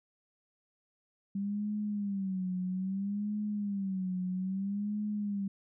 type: tone with vibrato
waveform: sine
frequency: 196 Hz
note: G3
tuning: in tune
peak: -31 dBFS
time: 1.35-5.48 s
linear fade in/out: 5 ms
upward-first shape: sine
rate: 0.61 Hz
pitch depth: 120 cents each way
effects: none